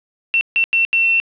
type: tone bursts at uneven times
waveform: sine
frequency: 2702 Hz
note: E7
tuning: 42 cents sharp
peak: -12 dBFS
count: 4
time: 0.34-0.41 / 0.56-0.64 / 0.73-0.85 / 0.93-1.2 s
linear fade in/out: 0 ms
effects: resampled to 8000 Hz + 7-bit